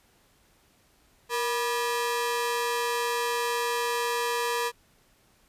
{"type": "ring-modulated tone", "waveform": "sawtooth", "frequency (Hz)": 724, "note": "F#5", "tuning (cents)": -38, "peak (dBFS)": -19, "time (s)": [1.29, 4.72], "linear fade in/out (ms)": 50, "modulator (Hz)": 253, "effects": ["pink hiss -63 dBFS RMS until 5.48 s", "resampled to 32000 Hz"]}